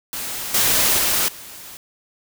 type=noise with level steps; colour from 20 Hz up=white; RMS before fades=-28 / -17 / -19 / -38 dBFS; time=0.13-1.77 s; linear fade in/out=0 ms; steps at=0.54 / 0.98 / 1.28 s; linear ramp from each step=5 ms; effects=none